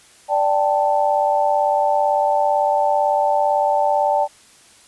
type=chord; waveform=sine; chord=D suspended fourth; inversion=none; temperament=just; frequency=587.3 / 783.1 / 881 Hz; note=D5 / G5 / A5; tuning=0 / -2 / +2 cents; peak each=-19 dBFS; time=0.28-4.28 s; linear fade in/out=50 ms; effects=white hiss -49 dBFS RMS until 4.87 s + resampled to 24000 Hz